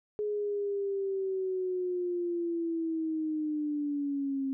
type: linear sweep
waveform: sine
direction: down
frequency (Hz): 421 to 267.3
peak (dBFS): -29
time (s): 0.19-4.53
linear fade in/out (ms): 0
effects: none